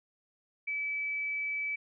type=tone; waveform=sine; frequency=2300 Hz; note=D7; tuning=37 cents flat; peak=-31 dBFS; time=0.67-1.76 s; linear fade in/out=10 ms; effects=none